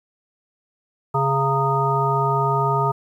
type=harmonic tone with a mistuned harmonic; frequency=137.7 Hz; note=C#3; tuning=11 cents flat; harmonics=1 / 3 / 5 / 7 / 9; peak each=-22 / -25 / -27 / -22 / -23 dBFS; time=1.14-2.92 s; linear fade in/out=10 ms; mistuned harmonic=7; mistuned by=-74 cents; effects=9-bit